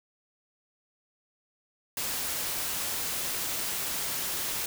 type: noise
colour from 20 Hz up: white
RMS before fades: -32 dBFS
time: 1.97-4.66 s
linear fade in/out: 2 ms
effects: none